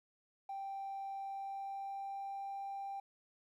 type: tone with pitch glide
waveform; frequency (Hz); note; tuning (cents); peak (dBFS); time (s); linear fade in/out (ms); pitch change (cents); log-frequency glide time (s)
triangle; 784 to 789.5; G5 to G5; 0 to +12; -37; 0.49-3; 5; +12; 1.2-2.54
effects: tanh soft clip ceiling -37 dBFS + 13-bit